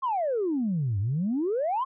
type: exponential two-way sweep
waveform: sine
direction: down then up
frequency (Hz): 1106 to 94.1 to 1106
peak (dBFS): -23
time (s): 0.02-1.85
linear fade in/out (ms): 20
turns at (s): 0.99
effects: tanh soft clip ceiling -20 dBFS